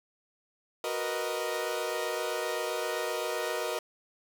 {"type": "chord", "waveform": "sawtooth", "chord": "B major seventh", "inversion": "second", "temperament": "equal", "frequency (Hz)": [370, 466.2, 493.9, 622.3], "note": ["F#4", "A#4", "B4", "D#5"], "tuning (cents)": [0, 0, 0, 0], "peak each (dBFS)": [-34, -31, -34, -31], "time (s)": [0.84, 3.79], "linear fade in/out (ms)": 2, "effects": []}